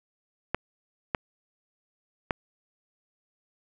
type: clicks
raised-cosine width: 0.5 ms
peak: -10 dBFS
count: 3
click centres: 0.546 / 1.148 / 2.308 s
effects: none